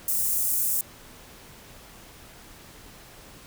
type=high-pass noise; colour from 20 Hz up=white; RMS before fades=-25 dBFS; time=0.08-0.81 s; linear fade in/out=2 ms; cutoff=7700 Hz; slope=24 dB/octave; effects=pink hiss -48 dBFS RMS until 3.46 s